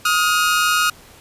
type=tone pair together; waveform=sawtooth; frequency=1256.4 / 1423 Hz; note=D#6 / F6; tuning=+16 / +32 cents; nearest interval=major second; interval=216 cents; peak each=-14 dBFS; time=0.05-0.9 s; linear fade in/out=5 ms; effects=pink hiss -45 dBFS RMS until 1.2 s + resampled to 32000 Hz